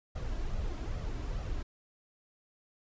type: noise with flanger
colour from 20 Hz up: brown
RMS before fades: -35 dBFS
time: 0.15-1.63 s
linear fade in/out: 10 ms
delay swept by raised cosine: 1.5 to 3.1 ms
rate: 2.4 Hz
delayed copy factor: +0.5
effects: resampled to 16000 Hz